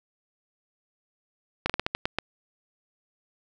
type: slowing click train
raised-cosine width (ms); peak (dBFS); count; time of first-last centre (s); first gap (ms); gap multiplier
0.3; -9; 8; 1.66-2.186; 36; 1.24
effects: none